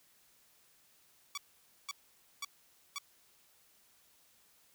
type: tone bursts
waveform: 10% pulse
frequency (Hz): 1140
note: C#6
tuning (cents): +48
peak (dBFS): -29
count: 4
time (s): 1.35-2.984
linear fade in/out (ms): 2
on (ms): 26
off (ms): 510
effects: white hiss -67 dBFS RMS until 4.74 s